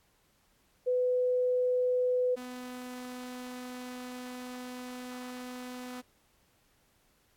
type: tone pair in turn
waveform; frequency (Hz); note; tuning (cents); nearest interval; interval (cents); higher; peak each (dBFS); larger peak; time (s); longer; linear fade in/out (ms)
sine / sawtooth; 500 / 250; B4 / B3; +21 / +21; octave; 1200; first; -25 / -36; first; 0.86-2.36 / 2.36-6.02; second; 20
effects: pink hiss -69 dBFS RMS until 7.36 s + AAC 64 kbps